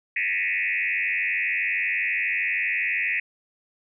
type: tone with frequency modulation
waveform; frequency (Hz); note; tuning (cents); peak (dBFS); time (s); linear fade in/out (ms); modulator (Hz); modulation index
sine; 2217; C#7; 0; -22; 0.16-3.2; 5; 92.5; 4.1
effects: none